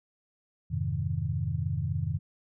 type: chord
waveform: sine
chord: F minor seventh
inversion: none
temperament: equal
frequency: 87.31 / 103.83 / 130.81 / 155.56 Hz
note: F2 / Ab2 / C3 / Eb3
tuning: 0 / 0 / 0 / 0 cents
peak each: -33 dBFS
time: 0.7-2.19 s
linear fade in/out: 20 ms
effects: none